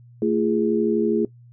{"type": "tone cluster", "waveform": "sine", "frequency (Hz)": [223.5, 340.5, 412.7], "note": ["A3", "F4", "G#4"], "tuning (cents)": [27, -44, -11], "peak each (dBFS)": -22, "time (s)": [0.22, 1.25], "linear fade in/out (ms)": 2, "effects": ["noise-tail reverb RT60 0.1 s tail -19 dB re dry", "added 120 Hz sine -45 dBFS peak until 1.52 s"]}